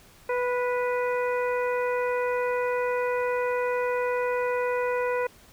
harmonic tone with a mistuned harmonic, 493.9 Hz, B4, in tune, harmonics 1 / 2 / 3 / 4 / 5, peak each -25 / -31 / -35 / -37 / -39 dBFS, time 0.29-5.27 s, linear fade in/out 5 ms, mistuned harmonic 3, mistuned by -19 cents, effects pink hiss -54 dBFS RMS until 5.52 s

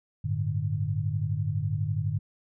sine chord, G suspended second, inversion none, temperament equal with one note detuned, 98 / 110 / 148.8 Hz, G2 / A2 / D3, 0 / 0 / +23 cents, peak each -30 dBFS, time 0.24-2.19 s, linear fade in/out 10 ms, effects none

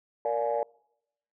sine chord, Bb dominant seventh, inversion none, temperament just, 466.2 / 582.7 / 699.2 / 839.1 Hz, Bb4 / D5 / F5 / Ab5, 0 / -14 / +2 / +18 cents, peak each -30 / -28 / -33 / -31 dBFS, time 0.25-0.63 s, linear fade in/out 2 ms, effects noise-tail reverb RT60 0.8 s tail -26 dB re dry + tanh soft clip ceiling -17 dBFS

